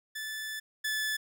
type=tone pair in turn; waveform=sawtooth; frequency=1746 / 1733.9 Hz; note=A6 / A6; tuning=-14 / -26 cents; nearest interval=unison; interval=12 cents; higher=first; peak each=-32 / -26 dBFS; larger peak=second; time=0.15-0.6 / 0.84-1.17 s; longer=first; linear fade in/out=10 ms; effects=none